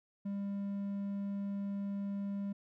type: tone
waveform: triangle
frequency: 199.7 Hz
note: G3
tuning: 32 cents sharp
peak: -33 dBFS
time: 0.25-2.53 s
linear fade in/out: 10 ms
effects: none